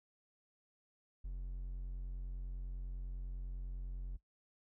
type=tone; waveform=triangle; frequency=45 Hz; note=F#1; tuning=47 cents flat; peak=-38 dBFS; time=1.24-4.17 s; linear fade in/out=10 ms; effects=noise-tail reverb RT60 0.1 s tail -17 dB re dry